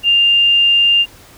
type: tone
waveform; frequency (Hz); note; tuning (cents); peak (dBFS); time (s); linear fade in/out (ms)
sine; 2799; F7; +3; -8; 0.03-1.06; 50
effects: pink hiss -42 dBFS RMS until 1.37 s